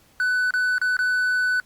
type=tone with dropouts; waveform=triangle; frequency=1496 Hz; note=F#6; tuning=19 cents sharp; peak=-17 dBFS; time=0.2-1.6 s; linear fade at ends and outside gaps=1 ms; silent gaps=0.507-0.538 / 0.782-0.815 / 0.968-0.99 s; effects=pink hiss -57 dBFS RMS until 1.65 s + Opus 48 kbps